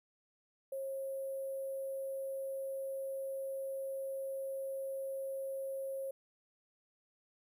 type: tone with sample-and-hold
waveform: sine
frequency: 540 Hz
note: C#5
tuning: 45 cents flat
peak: -37 dBFS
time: 0.72-6.11 s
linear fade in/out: 5 ms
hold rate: 11025 Hz
effects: none